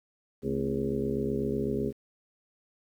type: harmonic tone with a mistuned harmonic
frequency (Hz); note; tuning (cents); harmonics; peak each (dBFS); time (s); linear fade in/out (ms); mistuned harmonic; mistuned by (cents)
68; C#2; -33; 1 / 2 / 3 / 4 / 5 / 6 / 7 / 8; -41 / -36 / -33 / -35 / -39 / -31 / -40 / -43; 0.42-1.93; 50; 3; +120
effects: 10-bit